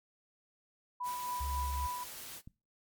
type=tone with tremolo; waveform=sine; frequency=987.8 Hz; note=B5; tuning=in tune; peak=-34 dBFS; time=1-2.04 s; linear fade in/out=10 ms; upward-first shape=triangle; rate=3.8 Hz; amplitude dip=45%
type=noise; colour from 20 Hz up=white; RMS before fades=-46 dBFS; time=1.03-2.42 s; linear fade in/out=50 ms
type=tone; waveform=sine; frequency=69.3 Hz; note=C#2; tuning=in tune; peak=-35 dBFS; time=1.4-1.87 s; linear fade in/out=10 ms
type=click; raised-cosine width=5 ms; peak=-36 dBFS; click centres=2.475 s
effects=noise-tail reverb RT60 0.3 s tail -21 dB re dry + MP3 96 kbps